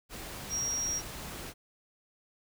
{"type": "tone in noise", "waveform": "sine", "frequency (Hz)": 5650, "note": "F8", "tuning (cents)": 19, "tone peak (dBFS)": -30, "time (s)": [0.49, 1.02], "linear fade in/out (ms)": 50, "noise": "pink", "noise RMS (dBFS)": -42, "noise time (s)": [0.09, 1.54], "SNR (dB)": 9, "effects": []}